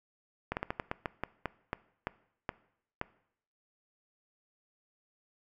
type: slowing click train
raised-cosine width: 0.5 ms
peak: -17 dBFS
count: 13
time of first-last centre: 0.52-3.014 s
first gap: 49 ms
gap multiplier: 1.24
effects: noise-tail reverb RT60 0.7 s tail -20 dB re dry